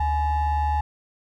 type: ring-modulated tone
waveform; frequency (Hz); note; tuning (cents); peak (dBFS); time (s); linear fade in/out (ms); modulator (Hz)
triangle; 459.1; A#4; -26; -15; 0-0.81; 5; 385
effects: none